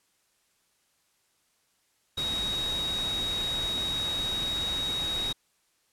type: tone in noise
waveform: sine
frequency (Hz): 3786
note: A#7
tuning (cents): +26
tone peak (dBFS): -28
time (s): 2.17-5.33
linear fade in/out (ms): 10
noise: pink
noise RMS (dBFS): -37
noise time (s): 2.17-5.33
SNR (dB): +6
effects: white hiss -70 dBFS RMS until 5.92 s + low-pass 11000 Hz 12 dB/octave